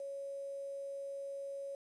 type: tone with quantisation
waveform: sine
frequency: 554.4 Hz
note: C#5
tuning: in tune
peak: -40 dBFS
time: 0-1.75 s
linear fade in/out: 2 ms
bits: 10
effects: resampled to 24000 Hz